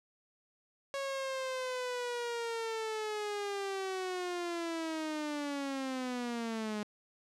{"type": "linear sweep", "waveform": "sawtooth", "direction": "down", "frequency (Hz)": [553, 207.7], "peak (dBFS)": -31, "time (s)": [0.94, 6.83], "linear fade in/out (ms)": 0, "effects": ["low-pass 8000 Hz 12 dB/octave"]}